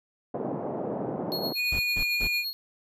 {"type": "band-pass noise", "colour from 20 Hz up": "white", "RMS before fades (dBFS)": -32, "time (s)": [0.34, 1.53], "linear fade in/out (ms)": 5, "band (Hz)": [140, 690], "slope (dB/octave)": 24}
{"type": "tone with tremolo", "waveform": "square", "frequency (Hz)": 4309, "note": "C#8", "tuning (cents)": -50, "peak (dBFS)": -29, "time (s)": [1.32, 2.53], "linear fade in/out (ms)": 0, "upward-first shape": "sine", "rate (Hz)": 8.9, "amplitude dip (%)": 60}
{"type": "tone with pitch glide", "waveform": "triangle", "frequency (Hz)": [2466, 2435], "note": ["D#7", "D#7"], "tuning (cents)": [-16, -38], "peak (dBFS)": -24, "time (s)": [1.55, 2.45], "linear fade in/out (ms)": 50, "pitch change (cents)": -22, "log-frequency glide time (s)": [1.66, 2.09]}
{"type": "noise bursts", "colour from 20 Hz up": "brown", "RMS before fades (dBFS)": -32, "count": 3, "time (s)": [1.72, 2.273], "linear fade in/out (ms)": 2, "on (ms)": 71, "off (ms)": 170}
{"effects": []}